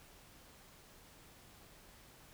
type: silence
effects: pink hiss -60 dBFS RMS until 2.33 s